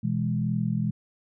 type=chord; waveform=sine; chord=E major; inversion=second; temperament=equal; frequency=123.47 / 164.81 / 207.7 Hz; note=B2 / E3 / G#3; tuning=0 / 0 / 0 cents; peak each=-28 dBFS; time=0.03-0.91 s; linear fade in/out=10 ms; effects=none